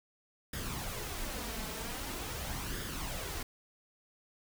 pink noise with flanger, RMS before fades -39 dBFS, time 0.53-3.43 s, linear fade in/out 5 ms, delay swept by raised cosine 0.59 to 4.59 ms, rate 0.44 Hz, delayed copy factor +0.5, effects none

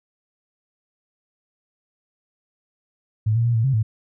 sine tone with pitch steps, 108.4 / 116.1 / 118.6 / 112.6 / 134.4 / 109.7 Hz, A2 / A#2 / A#2 / A2 / C3 / A2, -25 / -7 / +30 / +40 / +47 / -5 cents, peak -16 dBFS, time 3.26-3.83 s, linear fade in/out 10 ms, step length 95 ms, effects none

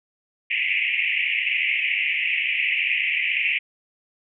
white band-pass noise, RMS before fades -23 dBFS, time 0.5-3.59 s, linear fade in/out 10 ms, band 2000 to 2800 Hz, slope 96 dB/octave, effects none

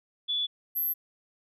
sine tone pair in turn, 3442 / 12232 Hz, A7 / G9, -39 / -44 cents, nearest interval octave + minor seventh, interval 2195 cents, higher second, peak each -26 dBFS, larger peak neither, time 0.28-0.47 / 0.75-0.94 s, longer neither, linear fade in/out 20 ms, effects none

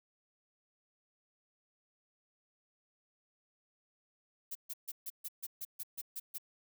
violet noise bursts, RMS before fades -41 dBFS, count 11, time 4.51-6.383 s, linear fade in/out 10 ms, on 43 ms, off 140 ms, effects none

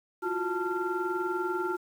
sine tone cluster, 344.7 / 364.9 / 881 / 1379 Hz, F4 / F#4 / A5 / F6, -23 / -24 / +2 / -22 cents, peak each -34 / -31 / -35 / -33 dBFS, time 0.22-1.77 s, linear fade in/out 20 ms, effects tanh soft clip ceiling -19 dBFS + 9-bit

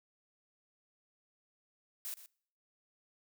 blue noise with echo, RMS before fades -41 dBFS, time 2.05-2.14 s, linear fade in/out 0 ms, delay 120 ms, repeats 1, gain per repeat -13 dB, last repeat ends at 2.26 s, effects noise-tail reverb RT60 0.6 s tail -25 dB re dry

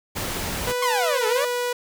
pink noise, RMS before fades -28 dBFS, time 0.15-0.73 s, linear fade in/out 20 ms
sawtooth tone with pitch glide, 493.9 to 489.1 Hz, B4 to B4, 0 to -17 cents, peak -19 dBFS, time 0.67-1.73 s, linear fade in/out 5 ms, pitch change -17 cents, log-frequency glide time 1.18-1.51 s
sawtooth exponential two-way sweep, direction down then up, 1101 to 425 to 609 Hz, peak -18 dBFS, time 0.82-1.45 s, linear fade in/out 5 ms, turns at 1.27 s
effects none

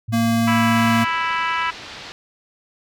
sine tone with pitch glide, 110.6 to 111.43 Hz, A2 to A2, +9 to +22 cents, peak -23 dBFS, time 0.08-1.05 s, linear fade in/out 10 ms, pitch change +13 cents, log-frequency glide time 0.43-0.84 s
square tone, 230.2 Hz, A#3, 22 cents flat, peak -17 dBFS, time 0.12-1.05 s, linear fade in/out 20 ms
harmonic tone, 329.6 Hz, E4, in tune, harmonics 3 / 4 / 5 / 6 / 7 / 8 / 9, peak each -23 / -25 / -27 / -29 / -30 / -31 / -32 dBFS, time 0.47-1.71 s, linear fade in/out 10 ms
white low-pass noise, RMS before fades -37 dBFS, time 0.76-2.12 s, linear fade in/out 0 ms, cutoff 4600 Hz, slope 24 dB/octave
effects none

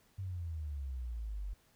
sine exponential sweep, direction down, 98 to 46.25 Hz, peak -37 dBFS, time 0.18-1.54 s, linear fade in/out 10 ms, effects pink hiss -69 dBFS RMS until 1.75 s

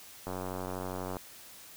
click train, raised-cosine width 1 ms, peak -23 dBFS, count 84, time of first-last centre 0.27-1.168 s, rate 92.4 Hz, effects white hiss -51 dBFS RMS until 1.76 s

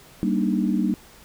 sine chord, Eb major seventh, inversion first, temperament just, 194.45 / 233.3 / 291.7 / 311.1 Hz, G3 / Bb3 / D4 / Eb4, -14 / +2 / -12 / 0 cents, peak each -23 / -24 / -27 / -27 dBFS, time 0.23-0.94 s, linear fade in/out 0 ms, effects pink hiss -49 dBFS RMS until 1.24 s

